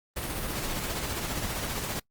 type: noise with tremolo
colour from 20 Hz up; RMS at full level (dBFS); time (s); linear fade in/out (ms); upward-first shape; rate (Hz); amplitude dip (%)
pink; -31; 0.16-2; 10; sine; 15; 35
effects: noise-tail reverb RT60 0.1 s tail -23 dB re dry + Opus 32 kbps